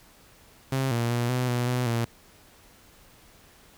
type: tone with pitch steps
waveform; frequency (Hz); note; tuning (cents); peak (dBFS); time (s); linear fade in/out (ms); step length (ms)
sawtooth; 133.4 / 117.8 / 119.8 / 125.9 / 121.9 / 124.8 / 116.9; C3 / A#2 / A#2 / B2 / B2 / B2 / A#2; +34 / +19 / +48 / +34 / -22 / +19 / +5; -20; 0.72-2.05; 5; 190
effects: pink hiss -55 dBFS RMS until 3.77 s